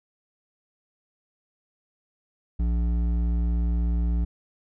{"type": "tone with hard clipping", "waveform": "triangle", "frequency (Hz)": 58.27, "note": "A#1", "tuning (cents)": 0, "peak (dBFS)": -23, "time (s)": [2.59, 4.25], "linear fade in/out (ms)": 10, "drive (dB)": 13, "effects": []}